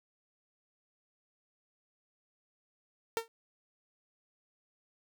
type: tone with exponential decay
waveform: sawtooth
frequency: 455.4 Hz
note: A#4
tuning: 40 cents flat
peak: -23 dBFS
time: 3.17-3.28 s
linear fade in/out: 0 ms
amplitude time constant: 23 ms
effects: none